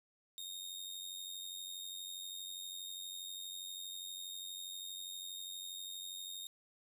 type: tone with amplitude modulation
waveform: sawtooth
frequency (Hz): 3702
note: A#7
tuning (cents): -13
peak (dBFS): -38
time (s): 0.38-6.47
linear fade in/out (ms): 0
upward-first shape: sine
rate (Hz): 92.4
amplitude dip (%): 60
effects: none